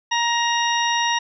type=harmonic tone; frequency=940 Hz; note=A#5; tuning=14 cents sharp; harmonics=1 / 2 / 3 / 4 / 6; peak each=-21 / -24 / -26 / -27 / -29 dBFS; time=0.11-1.19 s; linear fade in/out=10 ms; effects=none